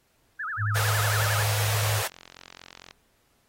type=tone with vibrato; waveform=sine; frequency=1480 Hz; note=F#6; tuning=in tune; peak=-29 dBFS; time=0.39-1.43 s; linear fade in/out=10 ms; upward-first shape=sine; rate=11 Hz; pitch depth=300 cents each way
type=tone; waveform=sine; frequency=105.4 Hz; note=G#2; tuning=26 cents sharp; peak=-24 dBFS; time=0.57-2.03 s; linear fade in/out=50 ms
type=high-pass noise; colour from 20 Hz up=pink; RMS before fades=-30 dBFS; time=0.75-2.08 s; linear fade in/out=10 ms; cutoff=450 Hz; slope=48 dB/octave
type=click train; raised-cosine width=0.2 ms; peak=-26 dBFS; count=63; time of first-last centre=1.51-2.91 s; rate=44.3 Hz
effects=pink hiss -67 dBFS RMS until 3.48 s + AAC 48 kbps